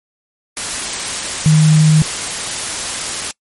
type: tone in noise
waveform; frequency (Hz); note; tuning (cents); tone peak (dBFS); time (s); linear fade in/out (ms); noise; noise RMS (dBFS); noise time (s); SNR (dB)
sine; 155.4; D#3; -2; -6; 1.46-2.02; 0; white; -21; 0.57-3.31; +12
effects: noise-tail reverb RT60 0.1 s tail -24 dB re dry + MP3 48 kbps